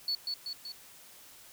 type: tone with echo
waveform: sine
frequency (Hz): 4431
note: C#8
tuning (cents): -2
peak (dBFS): -27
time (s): 0.08-0.15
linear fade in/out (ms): 2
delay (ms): 190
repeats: 3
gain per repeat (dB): -4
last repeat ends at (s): 0.72
effects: tanh soft clip ceiling -26 dBFS + white hiss -54 dBFS RMS until 1.52 s